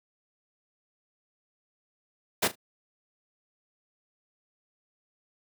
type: noise with echo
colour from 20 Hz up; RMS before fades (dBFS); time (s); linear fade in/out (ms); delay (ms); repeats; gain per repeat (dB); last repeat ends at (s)
pink; -24; 2.42-2.48; 10; 38; 2; -15; 2.556
effects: high-pass 200 Hz 12 dB/octave